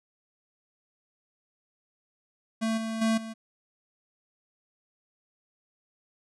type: tone with level steps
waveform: square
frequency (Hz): 223.3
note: A3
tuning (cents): +26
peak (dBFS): -26 / -31 / -23 / -37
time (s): 2.61-3.34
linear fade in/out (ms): 20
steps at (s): 2.77 / 3.01 / 3.17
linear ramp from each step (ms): 10
effects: resampled to 24000 Hz